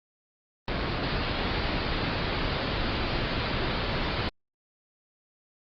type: low-pass noise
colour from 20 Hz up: pink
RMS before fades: -29 dBFS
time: 0.68-4.29 s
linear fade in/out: 0 ms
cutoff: 4800 Hz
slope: 96 dB/octave
effects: Opus 24 kbps